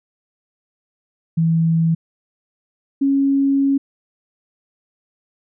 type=tone pair in turn; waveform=sine; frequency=163.9 / 275.6 Hz; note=E3 / C#4; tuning=-10 / -10 cents; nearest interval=major sixth; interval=900 cents; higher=second; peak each=-13 dBFS; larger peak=neither; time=1.37-1.95 / 3.01-3.78 s; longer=second; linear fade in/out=10 ms; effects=none